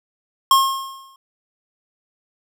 square tone with exponential decay, 1076 Hz, C6, 48 cents sharp, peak -9 dBFS, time 0.51-1.16 s, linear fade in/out 2 ms, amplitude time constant 140 ms, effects none

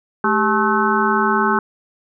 harmonic tone with a mistuned harmonic, 216.1 Hz, A3, 31 cents flat, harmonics 1 / 2 / 4 / 5 / 6 / 7, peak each -21 / -21 / -21 / -21 / -21 / -21 dBFS, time 0.24-1.59 s, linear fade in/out 2 ms, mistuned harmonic 2, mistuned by -150 cents, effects none

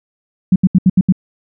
sine tone bursts, 185.3 Hz, F#3, 3 cents sharp, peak -5 dBFS, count 6, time 0.52-1.124 s, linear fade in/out 5 ms, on 39 ms, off 74 ms, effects none

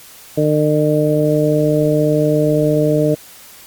harmonic tone, 151.2 Hz, D#3, 49 cents flat, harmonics 1 / 2 / 3 / 4, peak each -17 / -17 / -17 / -17 dBFS, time 0.37-3.15 s, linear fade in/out 10 ms, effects white hiss -40 dBFS RMS until 3.66 s + Opus 48 kbps

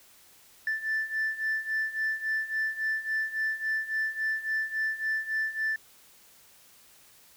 sine beating tone pair, 1760 / 1763.6 Hz, A6 / A6, 0 / +4 cents, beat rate 3.6 Hz, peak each -31 / -28 dBFS, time 0.67-5.76 s, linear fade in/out 2 ms, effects tanh soft clip ceiling -23 dBFS + white hiss -57 dBFS RMS until 7.36 s

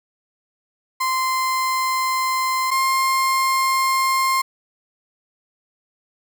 35% pulse tone pair in turn, 1040 / 1059.4 Hz, C6 / C6, -11 / +21 cents, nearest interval unison, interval 32 cents, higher second, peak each -17 / -15 dBFS, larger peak second, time 1-2.71 / 2.71-4.42 s, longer neither, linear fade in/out 10 ms, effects none

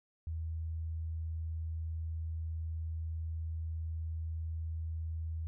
sine tone, 80.8 Hz, E2, 34 cents flat, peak -35 dBFS, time 0.27-5.47 s, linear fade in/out 0 ms, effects none

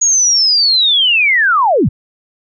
sine linear sweep, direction down, 6740 to 72.9 Hz, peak -8 dBFS, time 0.01-1.89 s, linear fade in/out 10 ms, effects none

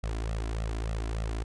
sawtooth tone with flanger, 55 Hz, A1, in tune, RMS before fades -32 dBFS, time 0.03-1.44 s, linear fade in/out 10 ms, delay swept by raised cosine 1.5 to 3 ms, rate 3.4 Hz, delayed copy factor +0.85, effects resampled to 22050 Hz

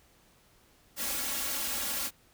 white noise with comb filter, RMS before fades -33 dBFS, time 0.96-2.11 s, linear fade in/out 50 ms, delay 3.6 ms, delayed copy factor +0.9, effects pink hiss -63 dBFS RMS until 2.33 s

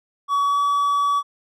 triangle tone with pitch glide, 1132 to 1141.2 Hz, C#6 to C#6, +36 to +50 cents, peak -15 dBFS, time 0.28-1.23 s, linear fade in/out 50 ms, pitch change +14 cents, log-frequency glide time 0.45-0.59 s, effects none

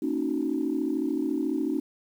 sine chord, D# minor seventh, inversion second, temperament equal, 233.1 / 277.2 / 311.1 / 370 Hz, A#3 / C#4 / D#4 / F#4, 0 / 0 / 0 / 0 cents, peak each -34 / -28 / -28 / -33 dBFS, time 0.02-1.8 s, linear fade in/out 5 ms, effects tanh soft clip ceiling -16 dBFS + 9-bit

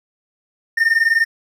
triangle tone pair together, 1809 / 1829 Hz, A6 / A#6, +48 / -33 cents, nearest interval unison, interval 19 cents, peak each -14 dBFS, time 0.77-1.25 s, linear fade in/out 10 ms, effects none

